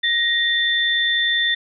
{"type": "tone pair together", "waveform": "sine", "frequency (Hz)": [1877, 3545], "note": ["A#6", "A7"], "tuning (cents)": [11, 12], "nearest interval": "major seventh", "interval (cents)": 1101, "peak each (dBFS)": -19, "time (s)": [0.03, 1.55], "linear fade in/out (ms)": 10, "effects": []}